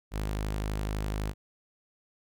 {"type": "tone", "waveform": "sawtooth", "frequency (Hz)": 51.91, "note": "G#1", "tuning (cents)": 0, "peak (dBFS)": -26, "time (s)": [0.11, 1.34], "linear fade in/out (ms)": 50, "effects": []}